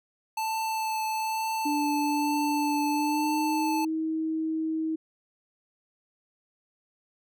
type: tone with vibrato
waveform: square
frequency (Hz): 880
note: A5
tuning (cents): 0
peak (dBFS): -28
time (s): 0.37-3.85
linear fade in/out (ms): 5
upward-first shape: triangle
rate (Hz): 1.1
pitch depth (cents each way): 14
type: tone with pitch glide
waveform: sine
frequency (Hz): 293.7 to 318.4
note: D4 to D#4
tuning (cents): 0 to +40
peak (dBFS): -26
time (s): 1.65-4.96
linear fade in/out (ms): 10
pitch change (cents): +140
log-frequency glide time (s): 2.81-3.91
effects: none